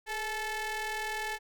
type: ring-modulated tone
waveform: sawtooth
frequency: 440 Hz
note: A4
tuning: in tune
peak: -26 dBFS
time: 0.06-1.39 s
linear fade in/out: 50 ms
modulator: 1300 Hz
effects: none